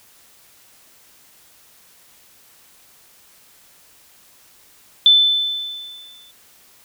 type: tone with exponential decay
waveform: sine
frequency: 3520 Hz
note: A7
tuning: in tune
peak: -6 dBFS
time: 5.06-6.31 s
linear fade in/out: 1 ms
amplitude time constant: 270 ms
effects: white hiss -51 dBFS RMS until 6.84 s